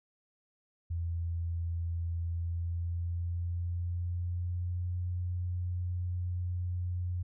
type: tone with pitch glide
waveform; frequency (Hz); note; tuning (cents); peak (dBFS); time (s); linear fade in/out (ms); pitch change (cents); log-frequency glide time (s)
sine; 84.5 to 89.16; E2 to F2; +43 to +36; -31; 0.9-7.23; 10; +93; 2.24-4.99
effects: none